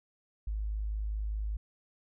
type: tone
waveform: sine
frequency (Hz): 52.5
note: G#1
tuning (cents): +19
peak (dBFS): -31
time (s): 0.47-1.57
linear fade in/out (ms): 5
effects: none